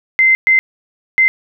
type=tone bursts at uneven times; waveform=sine; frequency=2074 Hz; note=C7; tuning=16 cents flat; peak=-7 dBFS; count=3; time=0.19-0.35 / 0.47-0.59 / 1.18-1.28 s; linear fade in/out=0 ms; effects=none